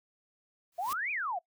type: noise with exponential growth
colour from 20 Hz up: white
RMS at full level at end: -37 dBFS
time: 0.72-0.93 s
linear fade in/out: 2 ms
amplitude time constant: 45 ms
type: exponential two-way sweep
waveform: sine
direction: up then down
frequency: 659.3 to 2536 to 659.3 Hz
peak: -31 dBFS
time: 0.78-1.39 s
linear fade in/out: 10 ms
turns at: 1.11 s
effects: noise-tail reverb RT60 0.1 s tail -22 dB re dry